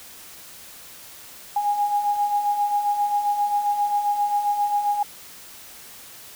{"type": "beating tone pair", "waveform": "sine", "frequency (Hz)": [816, 823.5], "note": ["G#5", "G#5"], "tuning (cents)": [-31, -15], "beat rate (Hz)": 7.5, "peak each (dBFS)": [-28, -20], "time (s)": [1.56, 5.03], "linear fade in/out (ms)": 5, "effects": ["white hiss -43 dBFS RMS until 6.35 s"]}